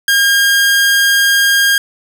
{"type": "tone", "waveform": "sawtooth", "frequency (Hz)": 1616, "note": "G#6", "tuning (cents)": -48, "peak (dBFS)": -5, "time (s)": [0.08, 1.78], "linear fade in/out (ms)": 2, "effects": []}